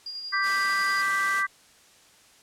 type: tone with tremolo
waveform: sine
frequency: 4827 Hz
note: D8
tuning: 47 cents sharp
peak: -32 dBFS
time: 0.06-1.02 s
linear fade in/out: 5 ms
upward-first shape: square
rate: 11 Hz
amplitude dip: 30%
type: chord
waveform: sine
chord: G major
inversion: second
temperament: equal with one note detuned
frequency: 1169.9 / 1568 / 1975.5 Hz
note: D6 / G6 / B6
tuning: -7 / 0 / 0 cents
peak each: -27 dBFS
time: 0.32-1.47 s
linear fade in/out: 20 ms
type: high-pass noise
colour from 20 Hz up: white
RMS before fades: -36 dBFS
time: 0.42-1.44 s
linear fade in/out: 50 ms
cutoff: 150 Hz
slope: 96 dB/octave
effects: white hiss -56 dBFS RMS until 2.42 s + low-pass 9000 Hz 12 dB/octave